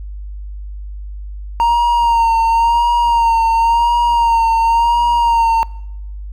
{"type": "tone with vibrato", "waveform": "triangle", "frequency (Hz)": 930, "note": "A#5", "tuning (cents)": -4, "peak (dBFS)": -8, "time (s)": [1.6, 5.63], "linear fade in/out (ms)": 0, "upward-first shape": "sine", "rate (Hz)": 0.94, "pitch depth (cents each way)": 37, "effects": ["noise-tail reverb RT60 0.8 s tail -23 dB re dry", "added 50 Hz sine -25 dBFS peak until 6.32 s"]}